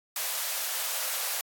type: high-pass noise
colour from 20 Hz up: white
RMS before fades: -31 dBFS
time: 0.16-1.41 s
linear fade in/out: 2 ms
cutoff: 500 Hz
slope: 48 dB/octave
effects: AAC 64 kbps